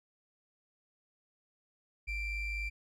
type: ring-modulated tone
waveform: triangle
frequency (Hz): 1202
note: D6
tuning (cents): +40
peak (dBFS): -29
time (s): 2.07-2.7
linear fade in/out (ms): 20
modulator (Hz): 1150
effects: none